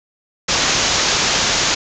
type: low-pass noise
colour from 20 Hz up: white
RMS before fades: -17 dBFS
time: 0.48-1.75 s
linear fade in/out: 10 ms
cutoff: 7000 Hz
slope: 96 dB/octave
effects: none